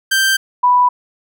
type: tone pair in turn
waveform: sawtooth / sine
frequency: 1568 / 987.8 Hz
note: G6 / B5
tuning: 0 / 0 cents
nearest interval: minor sixth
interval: 800 cents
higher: first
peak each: -8 dBFS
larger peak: neither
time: 0.11-0.37 / 0.63-0.89 s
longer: neither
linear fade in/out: 10 ms
effects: none